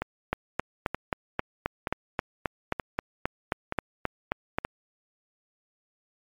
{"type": "two click trains", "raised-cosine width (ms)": 0.5, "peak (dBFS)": [-14, -10], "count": [6, 17], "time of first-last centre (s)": [[0.02, 4.65], [0.33, 4.585]], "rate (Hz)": [1.08, 3.76], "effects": ["MP3 96 kbps"]}